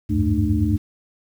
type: tone cluster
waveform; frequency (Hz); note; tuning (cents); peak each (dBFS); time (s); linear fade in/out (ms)
sine; 76.7 / 93.4 / 102.7 / 217.1 / 300; D#2 / F#2 / G#2 / A3 / D4; -24 / +17 / -19 / -23 / +37; -23; 0.09-0.78; 20
effects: 8-bit